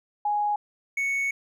sine / triangle tone pair in turn, 830.6 / 2217 Hz, G#5 / C#7, 0 / 0 cents, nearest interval octave + perfect fourth, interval 1700 cents, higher second, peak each -22 dBFS, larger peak neither, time 0.25-0.56 / 0.97-1.31 s, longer second, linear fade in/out 5 ms, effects none

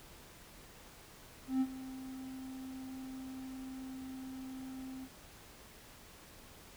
triangle tone with ADSR envelope, 262.1 Hz, C4, 3 cents sharp, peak -25 dBFS, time 1.47-5.09 s, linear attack 140 ms, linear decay 52 ms, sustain -16 dB, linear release 55 ms, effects pink hiss -56 dBFS RMS until 6.76 s

